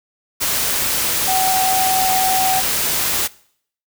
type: tone in noise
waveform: sine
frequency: 756 Hz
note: F#5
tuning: 37 cents sharp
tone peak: -17 dBFS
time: 1.27-2.61 s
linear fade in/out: 20 ms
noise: white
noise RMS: -19 dBFS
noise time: 0.4-3.28 s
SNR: -1 dB
effects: noise-tail reverb RT60 0.6 s tail -21 dB re dry